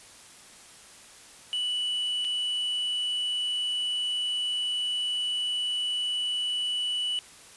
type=tone with dropouts; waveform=triangle; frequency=2960 Hz; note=F#7; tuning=in tune; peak=-25 dBFS; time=1.53-7.19 s; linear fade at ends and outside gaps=0 ms; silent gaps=2.245-2.249 s; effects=white hiss -50 dBFS RMS until 7.56 s + resampled to 24000 Hz